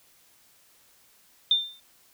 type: tone with exponential decay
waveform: sine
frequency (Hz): 3594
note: A7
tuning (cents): +36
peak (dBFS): -15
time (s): 1.51-1.8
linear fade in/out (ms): 2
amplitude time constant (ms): 63
effects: white hiss -60 dBFS RMS until 2.13 s